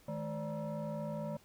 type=tone with frequency modulation; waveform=sine; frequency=213.8 Hz; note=A3; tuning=49 cents flat; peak=-35 dBFS; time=0.08-1.37 s; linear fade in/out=5 ms; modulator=371 Hz; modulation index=1.5; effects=tanh soft clip ceiling -32 dBFS + pink hiss -64 dBFS RMS until 1.44 s